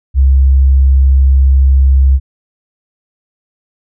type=tone; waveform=sine; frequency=67 Hz; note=C2; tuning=42 cents sharp; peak=-4 dBFS; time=0.14-2.2 s; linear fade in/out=50 ms; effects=none